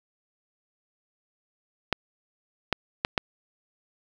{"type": "clicks", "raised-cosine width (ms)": 0.3, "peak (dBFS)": -6, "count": 4, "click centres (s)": [1.927, 2.727, 3.049, 3.178], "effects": ["7-bit"]}